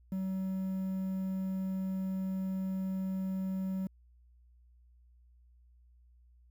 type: tone with quantisation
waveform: triangle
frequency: 189.6 Hz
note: F#3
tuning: 43 cents sharp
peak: -30 dBFS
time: 0.12-3.87 s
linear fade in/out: 2 ms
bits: 10
effects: added 60 Hz sine -59 dBFS peak until 6.5 s